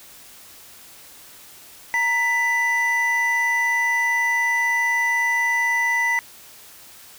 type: tone pair together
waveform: triangle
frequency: 932.7 / 1986 Hz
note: A#5 / B6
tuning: +1 / +9 cents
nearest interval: octave + minor second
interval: 1308 cents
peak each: -23 / -17 dBFS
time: 1.94-6.19 s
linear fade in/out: 0 ms
effects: white hiss -45 dBFS RMS until 7.18 s